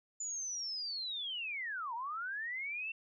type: linear two-way sweep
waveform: sine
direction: down then up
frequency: 7040 to 891 to 2715 Hz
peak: -37 dBFS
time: 0.2-2.92 s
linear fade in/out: 5 ms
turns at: 1.94 s
effects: none